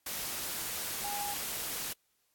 sine tone in noise, 817 Hz, G#5, 29 cents flat, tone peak -36 dBFS, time 1.04-1.34 s, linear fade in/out 5 ms, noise white, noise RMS -37 dBFS, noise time 0.06-1.93 s, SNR -2 dB, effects white hiss -75 dBFS RMS until 2.34 s + AAC 64 kbps

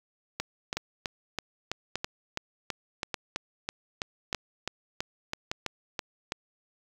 two click trains, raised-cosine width 0.2 ms, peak -13 / -13 dBFS, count 19 / 5, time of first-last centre 0.4-6.321 / 0.77-5.515 s, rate 3.04 / 0.843 Hz, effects 7-bit

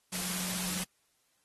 sine tone in noise, 181.9 Hz, F#3, 29 cents flat, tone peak -40 dBFS, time 0.12-0.84 s, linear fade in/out 10 ms, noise white, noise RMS -35 dBFS, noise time 0.12-0.84 s, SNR -8 dB, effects white hiss -73 dBFS RMS until 1.44 s + AAC 32 kbps

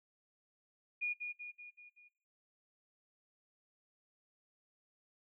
sine tone with echo, 2441 Hz, D#7, 34 cents flat, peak -33 dBFS, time 1.01-1.14 s, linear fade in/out 20 ms, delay 190 ms, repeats 5, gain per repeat -5 dB, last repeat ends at 2.09 s, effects noise-tail reverb RT60 0.6 s tail -21 dB re dry

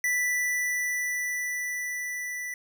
square tone with level ramp, 1975.5 Hz, B6, in tune, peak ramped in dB -24 to -33 dBFS, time 0.04-2.54 s, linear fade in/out 2 ms, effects none

